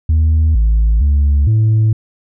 sine tone with pitch steps, 78.9 / 54.5 / 71.5 / 109.6 Hz, D#2 / A1 / D2 / A2, +25 / -16 / -46 / -6 cents, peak -6 dBFS, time 0.09-1.93 s, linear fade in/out 5 ms, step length 460 ms, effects tanh soft clip ceiling -7 dBFS

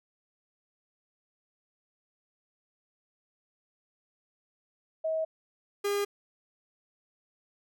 sine / 45% pulse tone pair in turn, 639 / 405.6 Hz, D#5 / G#4, +46 / -41 cents, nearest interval minor sixth, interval 787 cents, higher first, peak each -27 dBFS, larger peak neither, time 5.04-5.25 / 5.84-6.05 s, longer neither, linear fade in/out 10 ms, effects none

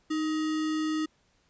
sine tone with sample-and-hold, 311.1 Hz, D#4, in tune, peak -26 dBFS, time 0.1-1.06 s, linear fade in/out 10 ms, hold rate 1575 Hz, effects pink hiss -68 dBFS RMS until 1.49 s + resampled to 16000 Hz

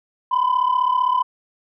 sine tone pair together, 987.8 / 1023.3 Hz, B5 / C6, 0 / -39 cents, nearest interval minor second, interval 61 cents, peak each -17 dBFS, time 0.31-1.23 s, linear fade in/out 10 ms, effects tanh soft clip ceiling -12 dBFS

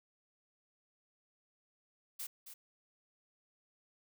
blue noise with echo, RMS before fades -42 dBFS, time 2.19-2.27 s, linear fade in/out 10 ms, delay 270 ms, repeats 1, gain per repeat -9 dB, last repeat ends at 2.54 s, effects none

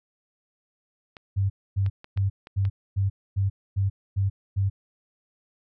clicks, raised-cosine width 0.3 ms, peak -26 dBFS, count 6, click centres 1.168 / 1.863 / 2.044 / 2.175 / 2.471 / 2.652 s
sine tone bursts, 98 Hz, G2, in tune, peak -20 dBFS, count 9, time 1.36-4.7 s, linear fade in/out 20 ms, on 140 ms, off 260 ms
effects none

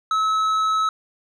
sine tone with tanh clipping, 1294 Hz, E6, 32 cents flat, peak -19 dBFS, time 0.11-0.89 s, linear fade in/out 2 ms, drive 8 dB, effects none

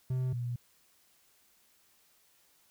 triangle / sine tone pair in turn, 128.5 / 121.08 Hz, C3 / B2, -31 / -34 cents, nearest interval minor second, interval 103 cents, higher first, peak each -27 / -32 dBFS, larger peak first, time 0.1-0.33 / 0.33-0.56 s, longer neither, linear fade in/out 5 ms, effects white hiss -67 dBFS RMS until 2.7 s

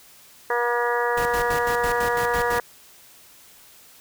harmonic tone, 239.8 Hz, A#3, 49 cents sharp, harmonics 2 / 3 / 4 / 5 / 6 / 7 / 8, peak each -24 / -30 / -26 / -30 / -33 / -28 / -32 dBFS, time 0.5-2.6 s, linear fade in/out 2 ms
pink noise with tremolo, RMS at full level -31 dBFS, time 1.17-2.59 s, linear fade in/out 5 ms, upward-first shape square, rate 6 Hz, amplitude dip 75%
effects white hiss -50 dBFS RMS until 4 s

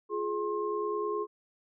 sine tone cluster, 349.6 / 419.3 / 1065 Hz, F4 / G#4 / C6, +2 / +17 / +30 cents, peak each -37 / -31 / -35 dBFS, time 0.09-1.27 s, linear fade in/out 50 ms, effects none

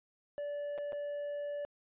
triangle tone with dropouts, 580 Hz, D5, 22 cents flat, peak -34 dBFS, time 0.38-1.65 s, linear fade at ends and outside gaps 0 ms, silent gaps 0.778-0.784 / 0.922-0.93 s, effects resampled to 8000 Hz

